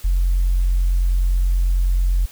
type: tone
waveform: sine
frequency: 44.63 Hz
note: F1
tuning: 38 cents sharp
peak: -13 dBFS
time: 0.04-2.26 s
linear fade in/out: 10 ms
effects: tanh soft clip ceiling -10 dBFS + white hiss -44 dBFS RMS until 2.31 s